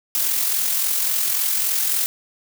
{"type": "noise with amplitude modulation", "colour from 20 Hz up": "blue", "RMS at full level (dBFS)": -19, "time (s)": [0.15, 2.06], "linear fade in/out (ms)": 0, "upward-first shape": "sine", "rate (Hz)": 43.6, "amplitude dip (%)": 40, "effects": []}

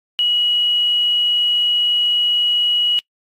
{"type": "tone with quantisation", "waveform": "sine", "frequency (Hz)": 2914, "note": "F#7", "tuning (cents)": -27, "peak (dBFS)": -14, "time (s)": [0.19, 2.99], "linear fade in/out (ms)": 0, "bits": 7, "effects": ["noise-tail reverb RT60 0.1 s tail -25 dB re dry", "AAC 48 kbps"]}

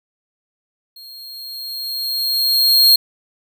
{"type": "tone with level ramp", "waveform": "45% pulse", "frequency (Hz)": 4242, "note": "C8", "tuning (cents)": 23, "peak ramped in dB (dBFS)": [-36, -6], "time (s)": [0.96, 2.96], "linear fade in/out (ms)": 5, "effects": []}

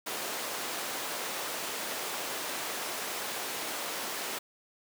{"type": "high-pass noise", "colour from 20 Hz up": "pink", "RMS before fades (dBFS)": -36, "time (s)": [0.06, 4.39], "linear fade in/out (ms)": 10, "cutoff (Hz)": 430, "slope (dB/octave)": 12, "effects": []}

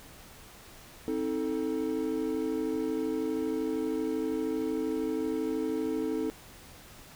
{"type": "chord", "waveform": "triangle", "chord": "A diminished", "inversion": "first", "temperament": "just", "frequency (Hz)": [264, 316.8, 440], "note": ["C4", "Eb4", "A4"], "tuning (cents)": [16, 31, 0], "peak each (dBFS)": [-32, -30, -31], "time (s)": [1.08, 6.3], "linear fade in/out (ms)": 0, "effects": ["pink hiss -51 dBFS RMS until 7.15 s"]}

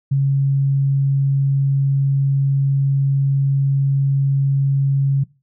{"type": "tone", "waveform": "sine", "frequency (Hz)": 137.7, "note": "C#3", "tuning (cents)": -11, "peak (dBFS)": -13, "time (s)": [0.11, 5.24], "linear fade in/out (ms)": 10, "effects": ["noise-tail reverb RT60 0.3 s tail -21 dB re dry"]}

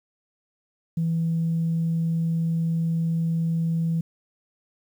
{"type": "tone", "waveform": "sine", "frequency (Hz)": 164.81, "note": "E3", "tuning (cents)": 0, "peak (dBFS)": -20, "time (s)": [0.97, 4.01], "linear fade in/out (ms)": 5, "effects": ["tanh soft clip ceiling -17 dBFS", "9-bit"]}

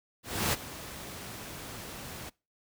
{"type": "noise with ADSR envelope", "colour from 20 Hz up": "pink", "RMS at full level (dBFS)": -26, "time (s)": [0.23, 2.3], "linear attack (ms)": 300, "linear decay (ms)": 23, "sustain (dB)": -16, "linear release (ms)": 13, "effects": ["noise-tail reverb RT60 0.3 s tail -25 dB re dry", "high-pass 60 Hz 12 dB/octave"]}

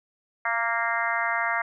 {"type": "harmonic tone with a mistuned harmonic", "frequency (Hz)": 232.1, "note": "A#3", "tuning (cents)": -7, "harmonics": [3, 4, 5, 6, 7, 8, 9], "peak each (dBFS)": [-31, -31, -31, -31, -31, -31, -31], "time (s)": [0.45, 1.62], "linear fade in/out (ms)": 5, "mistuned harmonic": 3, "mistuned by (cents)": -19, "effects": []}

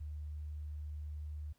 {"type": "tone", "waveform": "sine", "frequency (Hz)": 75.1, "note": "D2", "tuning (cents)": 39, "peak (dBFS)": -40, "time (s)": [0, 1.53], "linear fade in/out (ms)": 10, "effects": ["pink hiss -75 dBFS RMS until 1.58 s"]}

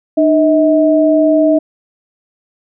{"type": "tone pair together", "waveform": "sine", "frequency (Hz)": [303.5, 638], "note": ["D#4", "D#5"], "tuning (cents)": [-43, 43], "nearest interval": "octave + minor second", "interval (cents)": 1286, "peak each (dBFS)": -10, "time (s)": [0.17, 1.59], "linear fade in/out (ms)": 10, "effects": []}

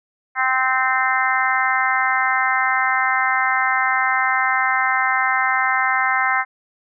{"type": "harmonic tone", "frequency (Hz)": 259.9, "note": "C4", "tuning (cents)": -11, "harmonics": [3, 4, 5, 6, 7, 8], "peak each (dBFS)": [-23, -23, -23, -23, -23, -23], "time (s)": [0.35, 6.45], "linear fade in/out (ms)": 50, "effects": []}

